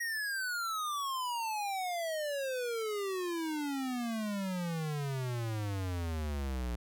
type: exponential sweep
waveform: square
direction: down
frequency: 1900 to 58.27 Hz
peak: -34 dBFS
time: 0-6.76 s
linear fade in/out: 10 ms
effects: none